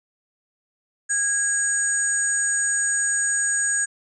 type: tone cluster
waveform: sine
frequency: 1643 / 6820 / 8410 Hz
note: G#6 / G#8 / C9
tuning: -19 / +45 / +8 cents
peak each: -24 dBFS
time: 1.09-3.86 s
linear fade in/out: 20 ms
effects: none